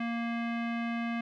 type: tone with low-pass filter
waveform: square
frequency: 233.1 Hz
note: A#3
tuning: in tune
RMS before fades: -33 dBFS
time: 0-1.21 s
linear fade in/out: 5 ms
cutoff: 2300 Hz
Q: 2.4
effects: none